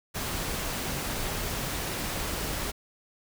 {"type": "noise", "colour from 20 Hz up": "pink", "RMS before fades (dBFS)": -32, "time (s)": [0.14, 2.72], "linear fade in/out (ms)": 20, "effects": []}